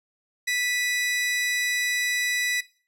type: tone pair together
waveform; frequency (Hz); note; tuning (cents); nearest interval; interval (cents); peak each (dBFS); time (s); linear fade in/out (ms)
sawtooth; 1970 / 2495; B6 / D#7; -5 / +4; major third; 409; -20 / -31; 0.47-2.61; 10
effects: noise-tail reverb RT60 0.4 s tail -18 dB re dry + low-pass 12000 Hz 12 dB/octave